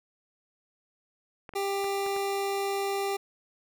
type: clicks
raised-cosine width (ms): 0.5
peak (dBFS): -27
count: 5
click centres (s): 1.492 / 1.537 / 1.843 / 2.064 / 2.164
type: tone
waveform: 25% pulse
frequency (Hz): 395.9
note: G4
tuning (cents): +17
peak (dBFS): -24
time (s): 1.55-3.17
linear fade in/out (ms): 10
effects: none